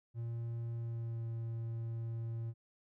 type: tone with pitch glide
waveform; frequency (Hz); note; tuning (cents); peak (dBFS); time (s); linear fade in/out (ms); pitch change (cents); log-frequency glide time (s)
triangle; 116.54 to 114.8; A#2 to A#2; 0 to -26; -35; 0.14-2.54; 50; -26; 0.75-1.27
effects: none